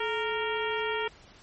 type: harmonic tone with a mistuned harmonic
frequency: 463.9 Hz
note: A#4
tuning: 8 cents flat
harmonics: 1 / 2 / 3 / 4 / 5 / 6 / 7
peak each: -31 / -34 / -36 / -37 / -38 / -39 / -39 dBFS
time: 0-1.08 s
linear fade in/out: 5 ms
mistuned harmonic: 1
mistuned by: -120 cents
effects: pink hiss -54 dBFS RMS until 1.42 s + MP3 32 kbps